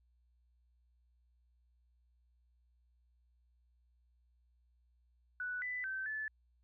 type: tone with pitch steps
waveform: sine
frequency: 1482 / 1993 / 1545 / 1738 Hz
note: F#6 / B6 / G6 / A6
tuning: +2 / +15 / -26 / -22 cents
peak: -37 dBFS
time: 5.4-6.28 s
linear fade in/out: 2 ms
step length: 220 ms
effects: added 60 Hz sine -69 dBFS peak until 6.63 s